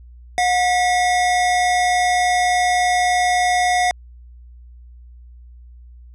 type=tone pair together; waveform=square; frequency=722 / 1953.9 Hz; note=F#5 / B6; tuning=-43 / -19 cents; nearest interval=octave + perfect fourth; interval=1724 cents; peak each=-16 / -24 dBFS; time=0.38-3.91 s; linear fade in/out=0 ms; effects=added 60 Hz sine -39 dBFS peak until 6.14 s + resampled to 22050 Hz